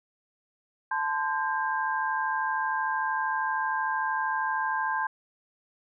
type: tone cluster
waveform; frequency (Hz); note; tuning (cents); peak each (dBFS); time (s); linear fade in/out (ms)
sine; 878 / 1031 / 1595; A5 / C6 / G6; -4 / -26 / +30; -30; 0.91-5.07; 5
effects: none

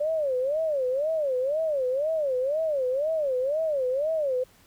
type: tone with vibrato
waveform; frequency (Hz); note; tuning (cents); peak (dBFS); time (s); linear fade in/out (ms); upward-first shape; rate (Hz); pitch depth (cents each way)
sine; 570; C#5; +48; -23; 0-4.44; 10; sine; 2; 220
effects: pink hiss -58 dBFS RMS until 4.66 s

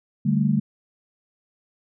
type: chord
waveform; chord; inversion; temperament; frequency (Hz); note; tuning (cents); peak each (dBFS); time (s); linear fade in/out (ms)
sine; D suspended fourth; none; equal; 146.83 / 196 / 220; D3 / G3 / A3; 0 / 0 / 0; -22; 0.25-0.6; 10
effects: none

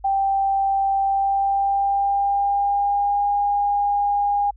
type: tone with pitch glide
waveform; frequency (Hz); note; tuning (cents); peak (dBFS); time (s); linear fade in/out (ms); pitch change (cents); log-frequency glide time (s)
sine; 784 to 813.1; G5 to G#5; 0 to -37; -17; 0.04-4.51; 10; +63; 1.03-3.27
effects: added 50 Hz sine -43 dBFS peak until 4.56 s

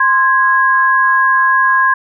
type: tone pair together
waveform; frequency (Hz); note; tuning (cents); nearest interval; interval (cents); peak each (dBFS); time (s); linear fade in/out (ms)
sine; 1046.5 / 1650.3; C6 / G#6; 0 / -11; minor sixth; 789; -11; 0-1.94; 5
effects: none

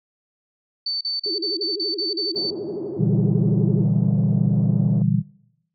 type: tone bursts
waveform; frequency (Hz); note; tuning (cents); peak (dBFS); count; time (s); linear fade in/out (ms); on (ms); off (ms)
sine; 4534; C#8; +38; -22; 9; 0.86-2.506; 5; 150; 37
type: tone with vibrato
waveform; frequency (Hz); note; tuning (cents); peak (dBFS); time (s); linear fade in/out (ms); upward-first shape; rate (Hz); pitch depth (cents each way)
sine; 369.3; F#4; -3; -27; 1.26-3.84; 2; sine; 12; 240
type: band-pass noise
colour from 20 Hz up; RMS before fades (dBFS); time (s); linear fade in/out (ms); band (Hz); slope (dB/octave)
pink; -36; 2.35-5.02; 0; 150 to 600; 24
type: chord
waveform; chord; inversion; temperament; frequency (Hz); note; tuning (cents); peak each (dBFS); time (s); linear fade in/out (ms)
sine; E half-diminished seventh; second; equal with one note detuned; 118.44 / 146.83 / 164.81 / 196; Bb2 / D3 / E3 / G3; +28 / 0 / 0 / 0; -22; 2.97-5.23; 50
effects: noise-tail reverb RT60 0.8 s tail -22 dB re dry

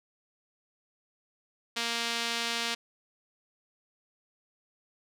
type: tone with band-pass filter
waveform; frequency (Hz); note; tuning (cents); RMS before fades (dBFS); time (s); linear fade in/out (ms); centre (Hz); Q
sawtooth; 233.1; A#3; 0; -32; 1.76-2.75; 10; 3800; 1.1
effects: none

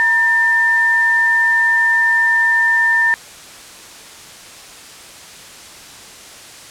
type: tone pair together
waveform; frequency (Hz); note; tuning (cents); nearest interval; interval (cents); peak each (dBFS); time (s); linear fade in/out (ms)
sine; 950.3 / 1794; A#5 / A6; +33 / +33; major seventh; 1100; -22 / -11; 0-3.14; 0
effects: white hiss -37 dBFS RMS until 6.7 s + low-pass 9000 Hz 12 dB/octave

